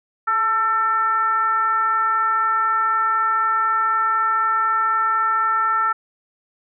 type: tone with frequency modulation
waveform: sine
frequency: 1338 Hz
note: E6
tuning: 25 cents sharp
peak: -16 dBFS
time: 0.27-5.93 s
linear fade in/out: 10 ms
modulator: 457 Hz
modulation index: 0.61
effects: none